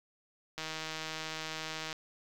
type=click train; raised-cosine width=0.2 ms; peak=-21 dBFS; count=214; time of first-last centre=0.58-1.928 s; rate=158 Hz; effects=8-bit